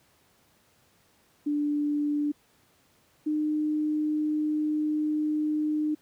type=tone pair in turn; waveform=sine; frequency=293.7 / 304.1 Hz; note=D4 / D#4; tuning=0 / -40 cents; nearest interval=minor second; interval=60 cents; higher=second; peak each=-24 dBFS; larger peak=neither; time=1.46-2.32 / 3.26-5.95 s; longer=second; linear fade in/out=10 ms; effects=pink hiss -64 dBFS RMS until 6.01 s + high-pass 80 Hz 12 dB/octave